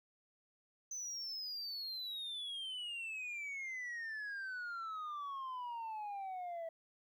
sine exponential sweep, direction down, 6170 to 650 Hz, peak -38 dBFS, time 0.91-6.69 s, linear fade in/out 5 ms, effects tanh soft clip ceiling -40 dBFS + 13-bit

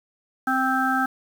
harmonic tone, 261.6 Hz, C4, in tune, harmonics 1 / 3 / 5 / 6, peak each -25 / -25 / -25 / -25 dBFS, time 0.47-1.06 s, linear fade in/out 5 ms, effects 7-bit

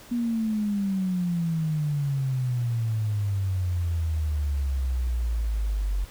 sine exponential sweep, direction down, 242.4 to 46.59 Hz, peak -23 dBFS, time 0.11-6.05 s, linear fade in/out 10 ms, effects pink hiss -48 dBFS RMS until 6.1 s

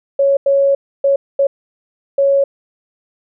sine tone bursts at uneven times, 554.4 Hz, C#5, in tune, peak -9 dBFS, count 5, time 0.19-0.37 / 0.46-0.75 / 1.04-1.16 / 1.39-1.47 / 2.18-2.44 s, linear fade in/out 5 ms, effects none

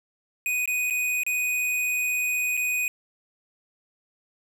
square tone with dropouts, 2489 Hz, D#7, in tune, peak -24 dBFS, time 0.46-2.88 s, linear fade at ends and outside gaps 1 ms, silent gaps 0.657-0.676 / 0.9-0.907 / 1.234-1.265 / 2.569-2.574 s, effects none

